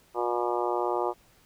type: harmonic tone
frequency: 120.3 Hz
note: B2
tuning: 45 cents flat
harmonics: 3 / 4 / 5 / 6 / 7 / 8 / 9 / 10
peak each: -30 / -33 / -34 / -34 / -33 / -34 / -39 / -37 dBFS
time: 0.14-1.14 s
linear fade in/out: 50 ms
effects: pink hiss -61 dBFS RMS until 1.45 s